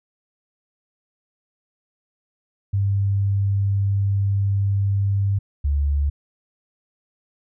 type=tone pair in turn; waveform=sine; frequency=99.3 / 71.6 Hz; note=G2 / D2; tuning=+23 / -43 cents; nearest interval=tritone; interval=566 cents; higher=first; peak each=-17 dBFS; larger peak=neither; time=2.73-5.39 / 5.64-6.1 s; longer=first; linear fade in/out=10 ms; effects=none